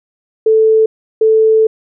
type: tone pair in turn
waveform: sine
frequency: 440 / 440 Hz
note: A4 / A4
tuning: 0 / 0 cents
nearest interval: unison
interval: 0 cents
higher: neither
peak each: -6 dBFS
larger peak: neither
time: 0.46-0.86 / 1.21-1.67 s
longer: second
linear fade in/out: 5 ms
effects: none